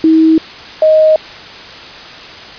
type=tone pair in turn; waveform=sine; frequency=320 / 625.4 Hz; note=D#4 / D#5; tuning=+49 / +9 cents; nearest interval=octave; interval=1160 cents; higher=second; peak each=-4 dBFS; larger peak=neither; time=0.04-0.38 / 0.82-1.16 s; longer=neither; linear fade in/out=2 ms; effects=white hiss -30 dBFS RMS until 2.58 s + resampled to 11025 Hz